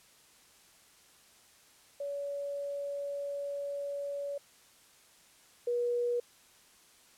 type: tone pair in turn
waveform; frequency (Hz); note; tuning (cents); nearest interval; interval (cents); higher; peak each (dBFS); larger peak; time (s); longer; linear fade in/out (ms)
sine; 567 / 481.9; C#5 / B4; +39 / -43; minor third; 282; first; -34 / -28; second; 2-4.38 / 5.67-6.2; first; 5
effects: white hiss -61 dBFS RMS until 7.17 s + low-pass 11000 Hz 12 dB/octave